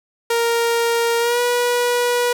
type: tone with pitch glide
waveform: sawtooth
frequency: 466.2 to 485.7 Hz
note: A#4 to B4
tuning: 0 to -29 cents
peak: -12 dBFS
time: 0.3-2.33 s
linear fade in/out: 5 ms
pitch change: +71 cents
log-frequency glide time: 1.19-1.4 s
effects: none